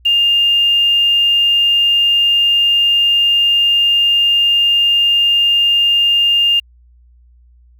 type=tone with quantisation; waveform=sine; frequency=2810 Hz; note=F7; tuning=10 cents sharp; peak=-9 dBFS; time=0.05-6.6 s; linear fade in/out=10 ms; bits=6; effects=added 60 Hz sine -44 dBFS peak until 7.79 s